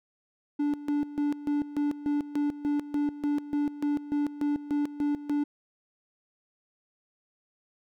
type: tone with tremolo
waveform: triangle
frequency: 291.4 Hz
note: D4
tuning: 13 cents flat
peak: -22 dBFS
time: 0.59-5.44 s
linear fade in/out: 10 ms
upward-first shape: square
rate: 3.4 Hz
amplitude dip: 80%
effects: none